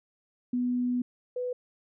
sine tone pair in turn, 246.9 / 496.9 Hz, B3 / B4, 0 / +11 cents, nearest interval octave, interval 1211 cents, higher second, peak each -25 / -29 dBFS, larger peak first, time 0.53-1.02 / 1.36-1.53 s, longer first, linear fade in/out 5 ms, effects none

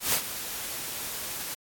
white noise with ADSR envelope, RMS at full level -23 dBFS, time 0-1.55 s, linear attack 130 ms, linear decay 76 ms, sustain -12 dB, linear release 13 ms, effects AAC 64 kbps

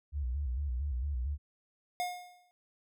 sine tone with vibrato, 66.7 Hz, C2, 34 cents sharp, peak -31 dBFS, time 0.12-1.38 s, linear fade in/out 50 ms, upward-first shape square, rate 4.4 Hz, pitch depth 140 cents each way
square tone with exponential decay, 717 Hz, F5, 45 cents sharp, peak -30 dBFS, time 2-2.51 s, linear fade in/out 0 ms, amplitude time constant 110 ms
effects none

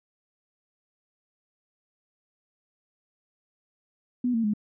sine tone with pitch steps, 246.9 / 227.7 / 210 Hz, B3 / A#3 / G#3, 0 / -40 / +19 cents, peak -22 dBFS, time 4.24-4.537 s, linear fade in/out 5 ms, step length 99 ms, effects none

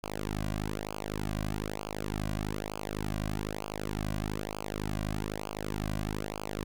sawtooth tone with flanger, 51.91 Hz, G#1, in tune, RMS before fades -35 dBFS, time 0.03-6.64 s, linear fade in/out 10 ms, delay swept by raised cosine 0.52 to 2.32 ms, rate 1.1 Hz, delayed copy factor -1, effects none

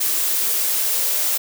blue noise with high-pass filter sweep, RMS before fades -20 dBFS, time 0-1.38 s, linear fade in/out 10 ms, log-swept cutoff 330 to 540 Hz, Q 3.4, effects none

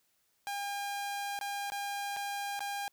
sawtooth tone with dropouts, 806 Hz, G5, 48 cents sharp, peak -31 dBFS, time 0.47-2.88 s, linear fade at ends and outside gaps 0 ms, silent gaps 1.39-1.412 / 1.701-1.72 / 2.164-2.168 / 2.593-2.605 s, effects white hiss -74 dBFS RMS until 2.92 s

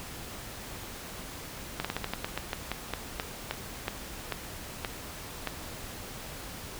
slowing click train, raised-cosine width 0.3 ms, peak -14 dBFS, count 17, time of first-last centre 1.8-5.473 s, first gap 46 ms, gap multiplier 1.19, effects pink hiss -42 dBFS RMS until 6.79 s

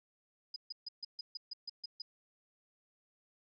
sine tone bursts, 4978 Hz, D#8, in tune, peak -39 dBFS, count 10, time 0.54-2.02 s, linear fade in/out 5 ms, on 22 ms, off 140 ms, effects none

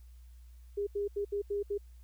sine tone bursts at uneven times, 406.1 Hz, G#4, 39 cents flat, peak -30 dBFS, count 6, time 0.77-0.87 / 0.95-1.08 / 1.16-1.25 / 1.32-1.42 / 1.5-1.63 / 1.7-1.78 s, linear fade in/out 10 ms, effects added 60 Hz sine -50 dBFS peak until 2.03 s + white hiss -71 dBFS RMS until 2.03 s

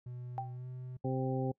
triangle tone with pitch glide, 123.47 to 126.87 Hz, B2 to B2, 0 to +47 cents, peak -39 dBFS, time 0.06-0.97 s, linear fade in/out 5 ms, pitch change +47 cents, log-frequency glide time 0.51-0.67 s
sine tone with exponential decay, 784 Hz, G5, in tune, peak -31 dBFS, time 0.38-0.57 s, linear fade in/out 0 ms, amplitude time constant 40 ms
harmonic tone, 130.81 Hz, C3, in tune, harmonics 1 / 2 / 3 / 4 / 6, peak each -34 / -37 / -39 / -40 / -42 dBFS, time 1.04-1.52 s, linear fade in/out 10 ms
effects noise-tail reverb RT60 0.1 s tail -23 dB re dry

